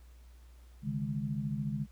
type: chord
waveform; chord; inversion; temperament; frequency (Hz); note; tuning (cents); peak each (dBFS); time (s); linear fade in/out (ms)
sine; C# suspended second; none; equal with one note detuned; 138.59 / 152.63 / 207.7; C#3 / D#3 / G#3; 0 / -33 / 0; -36 / -37 / -36; 0.82-1.87; 50
effects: added 60 Hz sine -52 dBFS peak until 1.91 s + pink hiss -67 dBFS RMS until 1.91 s